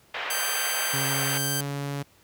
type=band-pass noise; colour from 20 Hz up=white; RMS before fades=-32 dBFS; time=0.14-1.38 s; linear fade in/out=5 ms; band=490 to 2800 Hz; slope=24 dB/octave
type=tone; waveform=5% pulse; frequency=1568 Hz; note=G6; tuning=in tune; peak=-15 dBFS; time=0.3-1.61 s; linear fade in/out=5 ms
type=tone with pitch glide; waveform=sawtooth; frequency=136.8 to 141.38 Hz; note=C#3 to C#3; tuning=-23 to +34 cents; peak=-25 dBFS; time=0.93-2.03 s; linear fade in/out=10 ms; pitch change=+57 cents; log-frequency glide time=1.25-1.59 s
effects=pink hiss -59 dBFS RMS until 2.23 s + high-pass 60 Hz 12 dB/octave